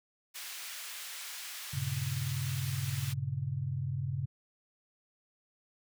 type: high-pass noise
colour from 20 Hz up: pink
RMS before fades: -43 dBFS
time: 0.34-3.14 s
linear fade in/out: 20 ms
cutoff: 1900 Hz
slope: 12 dB/octave
type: chord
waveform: sine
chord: G diminished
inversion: none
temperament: equal with one note detuned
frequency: 98 / 118.65 / 138.59 Hz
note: G2 / Bb2 / Db3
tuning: 0 / +31 / 0 cents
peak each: -38 / -38 / -34 dBFS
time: 1.73-4.26 s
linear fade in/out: 10 ms
effects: none